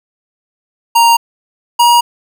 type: tone pair in turn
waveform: square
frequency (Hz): 932.3 / 951.9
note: A#5 / A#5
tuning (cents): 0 / +36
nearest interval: unison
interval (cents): 36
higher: second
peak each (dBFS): -6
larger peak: neither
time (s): 0.95-1.17 / 1.79-2.01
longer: neither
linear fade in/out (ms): 10
effects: none